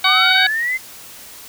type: harmonic tone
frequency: 752 Hz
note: F#5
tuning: 28 cents sharp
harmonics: 1 / 2 / 3 / 4 / 5 / 6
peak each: -21 / -20 / -17 / -23 / -16 / -22 dBFS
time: 0.04-0.47 s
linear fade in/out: 5 ms
type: linear sweep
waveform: sine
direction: up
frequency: 1110 to 2093 Hz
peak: -17 dBFS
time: 0.04-0.78 s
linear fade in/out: 20 ms
effects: white hiss -38 dBFS RMS until 1.48 s